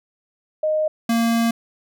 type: tone pair in turn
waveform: sine / square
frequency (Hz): 619 / 230.8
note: D#5 / A#3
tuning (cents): -9 / -17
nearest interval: octave + perfect fourth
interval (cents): 1708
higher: first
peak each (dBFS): -17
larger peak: neither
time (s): 0.63-0.88 / 1.09-1.51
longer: second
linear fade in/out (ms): 5
effects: none